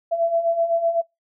sine beating tone pair, 665 / 672.9 Hz, E5 / E5, +15 / +35 cents, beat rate 7.9 Hz, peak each -24 / -19 dBFS, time 0.11-1.02 s, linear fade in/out 20 ms, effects noise-tail reverb RT60 0.2 s tail -25 dB re dry

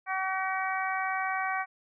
harmonic tone, 379.6 Hz, F#4, 44 cents sharp, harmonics 2 / 3 / 4 / 5 / 6, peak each -32 / -34 / -35 / -36 / -37 dBFS, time 0.06-1.66 s, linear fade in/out 50 ms, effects none

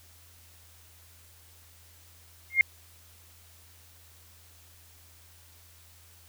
sine tone with exponential growth, 2128 Hz, C7, 29 cents sharp, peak -12 dBFS, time 2.5-2.61 s, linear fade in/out 1 ms, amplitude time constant 23 ms, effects added 84 Hz sine -57 dBFS peak until 6.28 s + white hiss -57 dBFS RMS until 6.28 s

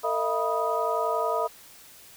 sine tone cluster, 452.8 / 628 / 679 / 974 / 1245 Hz, A4 / D#5 / F5 / B5 / D#6, +50 / +16 / -49 / -24 / +1 cents, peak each -30 dBFS, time 0.03-1.48 s, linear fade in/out 20 ms, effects white hiss -50 dBFS RMS until 2.16 s

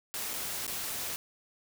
white noise with dropouts, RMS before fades -36 dBFS, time 0.14-1.16 s, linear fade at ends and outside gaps 0 ms, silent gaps 0.334-0.338 / 0.666-0.678 s, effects none

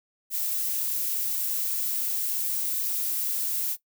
violet noise, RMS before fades -28 dBFS, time 0.3-3.77 s, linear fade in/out 50 ms, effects noise-tail reverb RT60 0.1 s tail -17 dB re dry

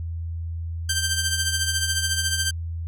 10% pulse tone with tremolo, 1568 Hz, G6, in tune, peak -11 dBFS, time 0.89-2.51 s, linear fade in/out 5 ms, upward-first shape triangle, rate 14 Hz, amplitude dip 65%, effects added 83 Hz sine -27 dBFS peak until 2.87 s

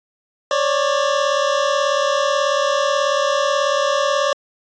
25% pulse tone pair together, 548 / 586.3 Hz, C#5 / D5, -20 / -3 cents, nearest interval minor second, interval 117 cents, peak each -15 dBFS, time 0.51-4.33 s, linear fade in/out 2 ms, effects resampled to 16000 Hz

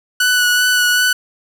sawtooth tone with vibrato, 1480 Hz, F#6, in tune, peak -8 dBFS, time 0.2-1.13 s, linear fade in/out 5 ms, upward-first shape sine, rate 2.6 Hz, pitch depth 16 cents each way, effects none

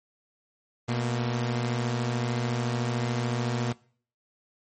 sawtooth tone pair together, 121.79 / 229.9 Hz, B2 / A#3, -24 / -24 cents, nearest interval major seventh, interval 1100 cents, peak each -23 / -29 dBFS, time 0.88-3.73 s, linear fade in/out 10 ms, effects noise-tail reverb RT60 0.5 s tail -22 dB re dry + MP3 32 kbps

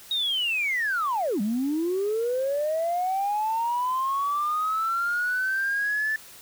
sine linear two-way sweep, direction down then up, 3786 to 196.3 to 1760 Hz, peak -22 dBFS, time 0.11-6.16 s, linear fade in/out 2 ms, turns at 1.41 s, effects tanh soft clip ceiling -19 dBFS + white hiss -47 dBFS RMS until 6.41 s

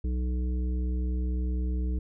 harmonic tone, 62.1 Hz, B1, 10 cents sharp, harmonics 1 / 3 / 5 / 7, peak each -26 / -38 / -40 / -46 dBFS, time 0.04-1.99 s, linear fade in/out 5 ms, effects none

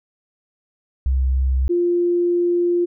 sine tone with vibrato, 65.41 Hz, C2, in tune, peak -15 dBFS, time 1.06-1.68 s, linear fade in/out 0 ms, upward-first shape sine, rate 3.5 Hz, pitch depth 9 cents each way
sine tone, 349.2 Hz, F4, in tune, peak -15 dBFS, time 1.69-2.86 s, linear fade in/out 20 ms
effects none

